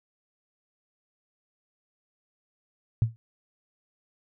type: tone with exponential decay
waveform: sine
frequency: 113.6 Hz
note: A#2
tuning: 44 cents flat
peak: -15 dBFS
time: 3.02-3.16 s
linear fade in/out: 0 ms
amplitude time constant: 29 ms
effects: none